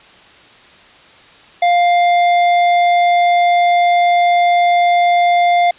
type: tone with tanh clipping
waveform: triangle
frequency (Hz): 701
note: F5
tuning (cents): +6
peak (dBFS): -11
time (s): 1.62-5.71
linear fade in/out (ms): 5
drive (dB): 17
effects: white hiss -43 dBFS RMS until 5.78 s + resampled to 8000 Hz